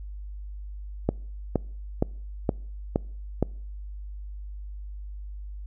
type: click train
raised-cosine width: 2 ms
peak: -8 dBFS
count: 6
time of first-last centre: 1.09-3.426 s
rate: 2.14 Hz
effects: noise-tail reverb RT60 0.6 s tail -26 dB re dry + added 50 Hz sine -35 dBFS peak until 5.66 s